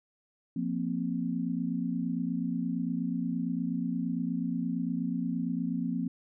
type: chord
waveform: sine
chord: F suspended fourth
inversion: none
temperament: equal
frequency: 174.61 / 233.1 / 261.6 Hz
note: F3 / Bb3 / C4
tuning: 0 / 0 / 0 cents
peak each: -33 dBFS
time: 0.56-6.08 s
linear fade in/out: 5 ms
effects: none